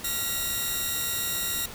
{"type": "tone cluster", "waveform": "5% pulse", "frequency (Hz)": [1387, 1916, 3765], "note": ["F6", "A#6", "A#7"], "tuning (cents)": [-12, 47, 16], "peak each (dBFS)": -22, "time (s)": [0.04, 1.66], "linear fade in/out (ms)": 5, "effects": ["pink hiss -41 dBFS RMS until 1.74 s"]}